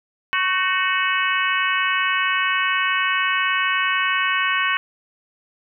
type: harmonic tone with a mistuned harmonic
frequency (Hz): 369.3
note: F#4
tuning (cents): -3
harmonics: 3 / 4 / 5 / 6 / 7 / 8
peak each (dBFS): -23 / -24 / -25 / -26 / -26 / -27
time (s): 0.33-4.77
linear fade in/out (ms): 0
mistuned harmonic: 4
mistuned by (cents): +52
effects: none